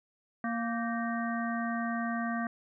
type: harmonic tone with a mistuned harmonic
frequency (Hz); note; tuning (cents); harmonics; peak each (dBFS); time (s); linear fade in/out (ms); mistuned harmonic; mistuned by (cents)
232.3; A#3; -6; 1 / 3 / 5 / 7 / 8; -32 / -37 / -39 / -40 / -41; 0.44-2.47; 2; 7; -74
effects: none